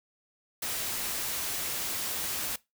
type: noise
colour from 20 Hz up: white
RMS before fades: -33 dBFS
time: 0.62-2.56 s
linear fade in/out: 5 ms
effects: noise-tail reverb RT60 0.2 s tail -20 dB re dry